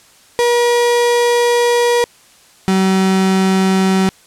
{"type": "tone pair in turn", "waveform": "35% pulse", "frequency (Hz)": [479, 190.09], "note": ["A#4", "F#3"], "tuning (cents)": [47, 47], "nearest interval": "octave + major third", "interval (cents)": 1600, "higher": "first", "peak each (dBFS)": -9, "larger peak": "neither", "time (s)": [[0.39, 2.04], [2.68, 4.09]], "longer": "first", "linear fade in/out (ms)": 0, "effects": ["white hiss -47 dBFS RMS until 4.26 s", "low-pass 10000 Hz 12 dB/octave"]}